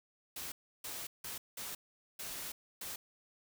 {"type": "noise bursts at uneven times", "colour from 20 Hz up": "white", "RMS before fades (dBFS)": -43, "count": 6, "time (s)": [[0.36, 0.52], [0.84, 1.07], [1.24, 1.38], [1.57, 1.75], [2.19, 2.52], [2.81, 2.96]], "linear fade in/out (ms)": 5, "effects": []}